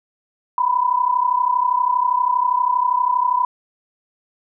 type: tone pair together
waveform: sine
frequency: 971 / 1003.5 Hz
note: B5 / B5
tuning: -30 / +27 cents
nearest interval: minor second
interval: 57 cents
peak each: -19 / -17 dBFS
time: 0.58-3.45 s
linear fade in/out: 2 ms
effects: none